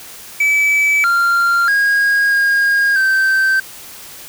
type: tone with pitch steps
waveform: triangle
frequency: 2299 / 1387 / 1636 / 1626 / 1554 Hz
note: D7 / F6 / G#6 / G#6 / G6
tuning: -37 / -12 / -26 / -37 / -16 cents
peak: -9 dBFS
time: 0.4-3.6 s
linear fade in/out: 5 ms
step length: 640 ms
effects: white hiss -35 dBFS RMS until 4.28 s